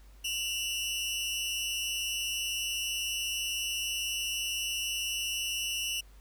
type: tone pair together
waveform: sawtooth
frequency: 2720 / 2926 Hz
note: F7 / F#7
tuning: -46 / -20 cents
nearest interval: minor second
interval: 126 cents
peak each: -32 / -30 dBFS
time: 0.24-6.01 s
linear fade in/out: 10 ms
effects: added 50 Hz sine -51 dBFS peak until 6.2 s + pink hiss -63 dBFS RMS until 6.2 s